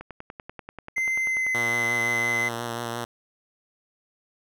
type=click train; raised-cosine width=0.5 ms; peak=-23 dBFS; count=16; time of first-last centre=0.01-1.466 s; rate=10.3 Hz
type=tone with pitch glide; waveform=triangle; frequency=2073 to 2043 Hz; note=C7 to C7; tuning=-17 to -42 cents; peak=-21 dBFS; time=0.96-2.49 s; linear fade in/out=10 ms; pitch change=-25 cents; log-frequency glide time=1.21-1.55 s
type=tone with vibrato; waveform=5% pulse; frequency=117.9 Hz; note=A#2; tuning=20 cents sharp; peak=-18 dBFS; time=1.54-3.05 s; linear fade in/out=10 ms; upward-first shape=triangle; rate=5.7 Hz; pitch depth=31 cents each way
effects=none